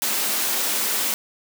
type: high-pass noise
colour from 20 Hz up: white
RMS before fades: -23 dBFS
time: 0.02-1.14 s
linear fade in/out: 0 ms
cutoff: 190 Hz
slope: 96 dB/octave
effects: none